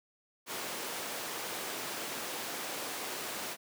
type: high-pass noise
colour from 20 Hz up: pink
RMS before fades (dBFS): -39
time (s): 0.46-3.57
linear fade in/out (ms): 50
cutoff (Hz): 350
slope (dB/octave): 12
effects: none